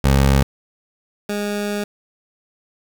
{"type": "tone pair in turn", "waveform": "20% pulse", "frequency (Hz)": [68.2, 205.9], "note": ["C#2", "G#3"], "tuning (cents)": [-28, -15], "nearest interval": "octave + perfect fifth", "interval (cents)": 1913, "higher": "second", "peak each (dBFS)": [-7, -16], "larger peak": "first", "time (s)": [[0.04, 0.43], [1.29, 1.84]], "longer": "second", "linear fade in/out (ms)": 5, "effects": ["7-bit"]}